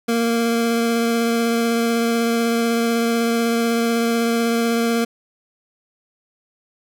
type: tone with vibrato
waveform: 25% pulse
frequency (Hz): 231.9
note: A#3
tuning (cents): -9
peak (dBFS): -13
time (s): 0.08-5.05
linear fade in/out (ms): 10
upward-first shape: triangle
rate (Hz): 16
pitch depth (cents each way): 13
effects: none